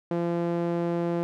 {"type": "tone with band-pass filter", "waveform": "sawtooth", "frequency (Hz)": 171.1, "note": "F3", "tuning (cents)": -35, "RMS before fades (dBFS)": -27, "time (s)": [0.11, 1.23], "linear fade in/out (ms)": 0, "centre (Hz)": 410, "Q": 1.1, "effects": []}